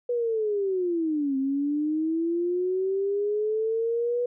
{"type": "linear two-way sweep", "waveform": "sine", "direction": "down then up", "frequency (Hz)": [490.3, 265.2, 490.3], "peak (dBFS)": -23, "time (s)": [0.09, 4.26], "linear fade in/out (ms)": 5, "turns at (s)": 1.37, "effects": []}